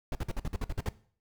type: noise bursts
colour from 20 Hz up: brown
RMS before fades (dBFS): -31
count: 10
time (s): 0.12-0.889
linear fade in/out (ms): 2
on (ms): 31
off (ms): 51
effects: noise-tail reverb RT60 0.5 s tail -18 dB re dry